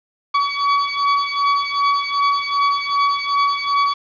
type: beating tone pair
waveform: 40% pulse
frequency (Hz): 1132 / 1134.6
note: C#6 / C#6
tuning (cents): +36 / +40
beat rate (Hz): 2.6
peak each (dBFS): -18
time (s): 0.34-3.94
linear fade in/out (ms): 10
effects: resampled to 11025 Hz + 7-bit